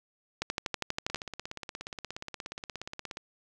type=two click trains; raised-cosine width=0.2 ms; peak=-13 / -21 dBFS; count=10 / 36; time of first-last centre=0.42-1.146 / 1.1-3.171 s; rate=12.4 / 16.9 Hz; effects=none